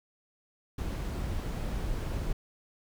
brown noise, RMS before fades -33 dBFS, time 0.78-2.33 s, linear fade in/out 5 ms, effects none

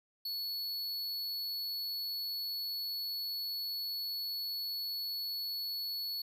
square tone, 4405 Hz, C#8, 12 cents flat, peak -36 dBFS, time 0.25-6.22 s, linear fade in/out 5 ms, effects none

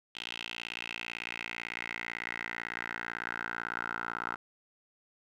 10% pulse tone with band-pass filter sweep, 58 Hz, A#1, 8 cents flat, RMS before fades -39 dBFS, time 0.15-4.36 s, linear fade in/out 5 ms, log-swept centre 3100 to 1300 Hz, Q 4.2, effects none

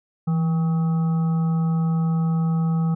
harmonic tone with a mistuned harmonic, 160 Hz, D#3, 49 cents sharp, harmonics 1 / 3 / 5 / 7 / 8, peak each -18 / -40 / -37 / -46 / -40 dBFS, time 0.27-2.95 s, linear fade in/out 10 ms, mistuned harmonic 1, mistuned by +58 cents, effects none

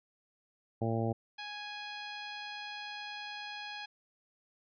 harmonic tone, 113.7 Hz, A#2, 43 cents flat, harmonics 1 / 2 / 3 / 4 / 5 / 6 / 7, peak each -33 / -36 / -38 / -39 / -40 / -41 / -41 dBFS, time 0.81-1.13 s, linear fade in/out 10 ms
10% pulse tone, 830.6 Hz, G#5, in tune, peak -32 dBFS, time 1.38-3.86 s, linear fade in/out 10 ms
effects resampled to 11025 Hz

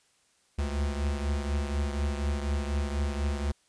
square beating tone pair, 70.8 / 74.9 Hz, C#2 / D2, +37 / +35 cents, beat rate 4.1 Hz, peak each -29 / -35 dBFS, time 0.58-3.52 s, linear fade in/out 10 ms, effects white hiss -67 dBFS RMS until 3.68 s + resampled to 22050 Hz

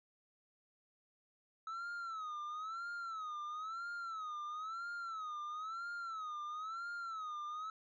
triangle tone with vibrato, 1297 Hz, E6, 28 cents flat, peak -39 dBFS, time 1.67-7.7 s, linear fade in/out 2 ms, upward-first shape sine, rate 1 Hz, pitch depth 140 cents each way, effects resampled to 16000 Hz

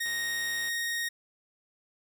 sawtooth tone, 1864.7 Hz, A#6, in tune, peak -26 dBFS, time 0-1.09 s, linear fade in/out 10 ms
click train, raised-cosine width 0.3 ms, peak -31 dBFS, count 64, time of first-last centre 0.06-0.684 s, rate 101 Hz
effects none

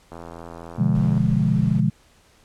click train, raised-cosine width 1 ms, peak -23 dBFS, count 90, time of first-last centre 0.12-1.178 s, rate 84.1 Hz
sine chord, B diminished seventh, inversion none, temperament equal with one note detuned, 123.47 / 146.83 / 172.41 / 207.7 Hz, B2 / D3 / F3 / Ab3, 0 / 0 / -22 / 0 cents, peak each -22 dBFS, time 0.78-1.9 s, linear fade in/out 10 ms
brown noise, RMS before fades -35 dBFS, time 0.95-1.8 s, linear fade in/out 2 ms
effects pink hiss -56 dBFS RMS until 2.44 s + low-pass 10000 Hz 12 dB/octave

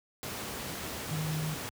sine tone in noise, 155.56 Hz, D#3, in tune, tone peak -31 dBFS, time 1.11-1.54 s, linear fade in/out 0 ms, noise pink, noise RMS -38 dBFS, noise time 0.23-1.69 s, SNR +4 dB, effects high-pass 80 Hz 12 dB/octave

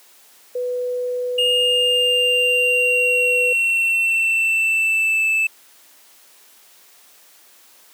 sine tone, 495.4 Hz, B4, 5 cents sharp, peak -20 dBFS, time 0.55-3.53 s, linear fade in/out 5 ms
triangle tone with pitch glide, 2837 to 2632 Hz, F7 to E7, +27 to -3 cents, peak -14 dBFS, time 1.38-5.47 s, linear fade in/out 5 ms, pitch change -130 cents, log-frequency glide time 1.51-5.28 s
effects white hiss -50 dBFS RMS until 7.93 s + high-pass 300 Hz 12 dB/octave

